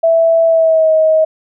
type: tone with pitch glide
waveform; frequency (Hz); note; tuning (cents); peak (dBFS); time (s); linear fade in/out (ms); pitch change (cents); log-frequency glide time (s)
sine; 659.3 to 632.4; E5 to D#5; 0 to +28; -7; 0.03-1.25; 10; -72; 0.46-0.92
effects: none